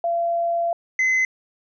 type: tone pair in turn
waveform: sine / triangle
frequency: 682 / 2044 Hz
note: F5 / C7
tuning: -41 / -41 cents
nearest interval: octave + perfect fifth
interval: 1900 cents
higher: second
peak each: -19 / -15 dBFS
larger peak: second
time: 0.04-0.73 / 0.99-1.25 s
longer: first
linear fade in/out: 2 ms
effects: resampled to 16000 Hz